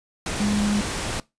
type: tone in noise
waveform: sine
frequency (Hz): 206.7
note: G#3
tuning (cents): -8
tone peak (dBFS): -20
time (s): 0.4-0.81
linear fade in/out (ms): 2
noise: pink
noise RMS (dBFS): -28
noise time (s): 0.26-1.2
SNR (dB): +5
effects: noise-tail reverb RT60 0.2 s tail -21 dB re dry + resampled to 22050 Hz